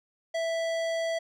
sine tone with hard clipping, 659.3 Hz, E5, in tune, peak -29 dBFS, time 0.34-1.19 s, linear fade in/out 10 ms, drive 16 dB, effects none

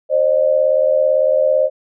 sine tone pair together, 530 / 607.9 Hz, C5 / D#5, +22 / -40 cents, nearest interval major second, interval 238 cents, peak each -14 dBFS, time 0.09-1.7 s, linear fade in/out 50 ms, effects none

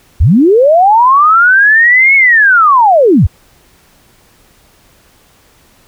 sine linear two-way sweep, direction up then down, 51.91 to 2217 to 51.91 Hz, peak -3 dBFS, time 0.2-3.27 s, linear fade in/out 10 ms, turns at 2.15 s, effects pink hiss -47 dBFS RMS until 5.87 s

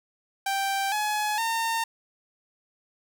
sawtooth tone with pitch steps, 784 / 845.1 / 911 Hz, G5 / G#5 / A#5, 0 / +30 / -40 cents, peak -21 dBFS, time 0.46-1.84 s, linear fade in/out 5 ms, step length 460 ms, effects none

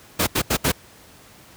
pink noise bursts at uneven times, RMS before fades -19 dBFS, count 4, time 0.19-0.27 / 0.35-0.42 / 0.5-0.57 / 0.64-0.72 s, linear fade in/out 10 ms, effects pink hiss -48 dBFS RMS until 1.56 s + high-pass 60 Hz 12 dB/octave

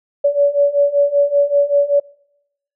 sine beating tone pair, 568 / 573.2 Hz, C#5 / D5, +42 / -42 cents, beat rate 5.2 Hz, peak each -16 / -13 dBFS, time 0.24-2 s, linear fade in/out 10 ms, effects noise-tail reverb RT60 0.8 s tail -25 dB re dry

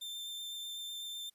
40% pulse tone with vibrato, 3573 Hz, A7, 26 cents sharp, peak -39 dBFS, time 0.01-1.3 s, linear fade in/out 10 ms, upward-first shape sine, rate 8 Hz, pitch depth 10 cents each way, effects white hiss -75 dBFS RMS until 1.34 s + resampled to 32000 Hz

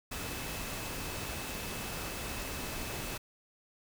sine tone in noise, 2600 Hz, E7, 24 cents flat, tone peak -49 dBFS, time 0.11-3.18 s, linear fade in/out 10 ms, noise pink, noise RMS -39 dBFS, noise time 0.11-3.18 s, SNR -13 dB, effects none

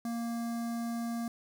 square tone with notch filter, 233.1 Hz, A#3, in tune, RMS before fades -35 dBFS, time 0.05-1.28 s, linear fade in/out 2 ms, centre 2800 Hz, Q 0.8, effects none

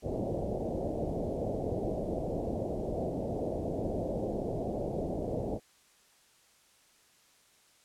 white low-pass noise, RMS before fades -34 dBFS, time 0.02-5.6 s, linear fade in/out 50 ms, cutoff 670 Hz, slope 48 dB/octave, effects white hiss -64 dBFS RMS until 7.84 s + low-pass 10000 Hz 12 dB/octave

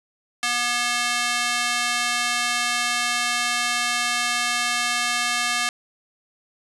square tone with high-pass filter, 241.7 Hz, B3, 37 cents flat, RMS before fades -23 dBFS, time 0.43-5.69 s, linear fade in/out 0 ms, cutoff 1500 Hz, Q 0.79, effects resampled to 24000 Hz + 8-bit

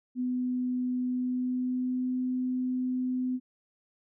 sine tone with pitch glide, 250.7 to 253.8 Hz, B3 to B3, +26 to +47 cents, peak -27 dBFS, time 0.15-3.4 s, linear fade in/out 50 ms, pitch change +21 cents, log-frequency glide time 1.09-2.16 s, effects none

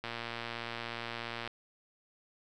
click train, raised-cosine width 0.3 ms, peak -22 dBFS, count 169, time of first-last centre 0.04-1.476 s, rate 117 Hz, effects none

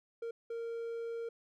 triangle tone bursts at uneven times, 462.7 Hz, A#4, 13 cents flat, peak -35 dBFS, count 2, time 0.22-0.31 / 0.5-1.29 s, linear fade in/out 5 ms, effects none

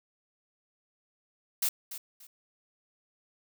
blue noise with echo, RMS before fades -28 dBFS, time 1.62-1.69 s, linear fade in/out 5 ms, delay 290 ms, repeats 2, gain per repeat -12 dB, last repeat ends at 2.27 s, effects none

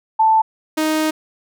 sine / sawtooth tone pair in turn, 882 / 311.8 Hz, A5 / D#4, +4 / +4 cents, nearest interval octave + tritone, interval 1800 cents, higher first, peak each -10 / -12 dBFS, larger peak first, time 0.19-0.42 / 0.77-1.11 s, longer second, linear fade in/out 10 ms, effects none

